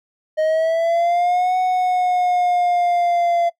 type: linear two-way sweep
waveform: triangle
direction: up then down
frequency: 620 to 740 to 685 Hz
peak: -13 dBFS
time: 0.37-3.5 s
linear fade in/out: 20 ms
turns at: 1.57 s
effects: noise-tail reverb RT60 0.1 s tail -19 dB re dry